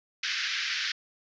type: band-pass noise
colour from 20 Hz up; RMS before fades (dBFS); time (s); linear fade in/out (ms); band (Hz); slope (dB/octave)
pink; -31; 0.23-0.92; 5; 1500 to 5600; 48
effects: resampled to 16000 Hz